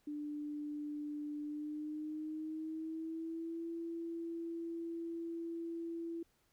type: tone with pitch glide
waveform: sine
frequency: 296.1 to 334.3 Hz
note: D4 to E4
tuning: +14 to +24 cents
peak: -39 dBFS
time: 0.07-6.23 s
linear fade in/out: 5 ms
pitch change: +210 cents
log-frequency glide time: 1.42-3.69 s
effects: pink hiss -75 dBFS RMS until 6.52 s